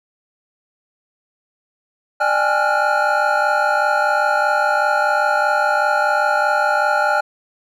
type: tone cluster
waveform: triangle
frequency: 599 / 800 / 845 / 1379 / 1442 Hz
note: D5 / G5 / G#5 / F6 / F#6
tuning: +34 / +35 / +30 / -22 / -45 cents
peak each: -19 dBFS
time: 2.2-7.21 s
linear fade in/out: 10 ms
effects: none